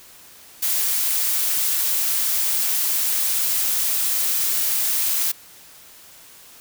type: noise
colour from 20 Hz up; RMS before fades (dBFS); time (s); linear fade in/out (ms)
blue; -21; 0.62-5.32; 10
effects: white hiss -46 dBFS RMS until 6.6 s